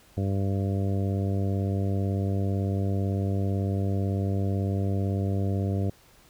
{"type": "harmonic tone", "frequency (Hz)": 98, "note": "G2", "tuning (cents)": 0, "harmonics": [1, 2, 3, 4, 5, 6, 7], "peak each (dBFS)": [-25, -31, -35, -37, -39, -41, -42], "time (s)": [0.17, 5.9], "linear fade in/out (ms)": 5, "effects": ["pink hiss -57 dBFS RMS until 6.29 s"]}